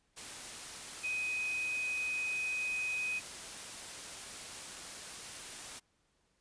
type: tone in noise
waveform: sine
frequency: 2510 Hz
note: D#7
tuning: 15 cents sharp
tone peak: -33 dBFS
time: 1.03-3.2 s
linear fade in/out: 20 ms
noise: white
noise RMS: -45 dBFS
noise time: 0.16-5.8 s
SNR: +9 dB
effects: pink hiss -75 dBFS RMS until 6.4 s + resampled to 22050 Hz